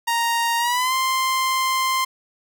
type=tone with pitch glide; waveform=sawtooth; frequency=932.3 to 1046.5 Hz; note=A#5 to C6; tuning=0 to 0 cents; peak=-15 dBFS; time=0.07-2.05 s; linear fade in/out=10 ms; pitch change=+200 cents; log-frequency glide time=0.58-0.94 s; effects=none